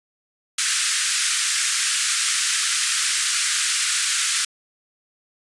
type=band-pass noise; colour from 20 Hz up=white; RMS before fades=-22 dBFS; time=0.58-4.45 s; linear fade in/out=5 ms; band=1300 to 9700 Hz; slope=48 dB/octave; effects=resampled to 24000 Hz